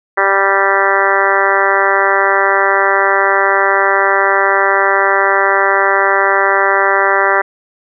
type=harmonic tone; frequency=196 Hz; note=G3; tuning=in tune; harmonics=2 / 3 / 4 / 5 / 6 / 7 / 8 / 9 / 10; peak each=-18 / -18 / -18 / -18 / -18 / -18 / -18 / -18 / -18 dBFS; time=0.17-7.42 s; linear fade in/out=10 ms; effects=none